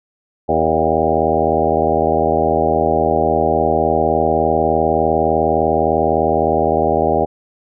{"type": "harmonic tone with a mistuned harmonic", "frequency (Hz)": 79.8, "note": "D#2", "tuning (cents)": 44, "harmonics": [1, 2, 3, 4, 5, 6, 7, 8, 9, 10], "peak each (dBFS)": [-26, -26, -24, -24, -20, -21, -21, -22, -20, -20], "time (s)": [0.48, 7.26], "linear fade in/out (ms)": 20, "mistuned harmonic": 7, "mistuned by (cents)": 50, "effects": []}